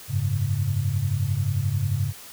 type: chord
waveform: sine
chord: F# suspended second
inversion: none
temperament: equal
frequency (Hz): 92.5 / 103.83 / 138.59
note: F#2 / G#2 / C#3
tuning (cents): 0 / 0 / 0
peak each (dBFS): -28 / -24 / -26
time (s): 0.08-2.13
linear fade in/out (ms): 50
effects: white hiss -43 dBFS RMS until 2.32 s